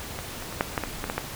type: clicks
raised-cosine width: 0.5 ms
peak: -19 / -22 / -21 / -6 / -9 / -13 / -14 / -12 / -10 dBFS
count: 9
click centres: 0.189 / 0.424 / 0.526 / 0.609 / 0.778 / 0.837 / 1.041 / 1.099 / 1.18 s
effects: pink hiss -37 dBFS RMS until 1.35 s